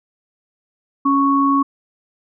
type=tone pair together; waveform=sine; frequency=277.2 / 1108.8 Hz; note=C#4 / C#6; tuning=0 / 0 cents; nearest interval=2 octaves; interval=2400 cents; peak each=-15 dBFS; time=1.05-1.63 s; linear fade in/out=10 ms; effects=none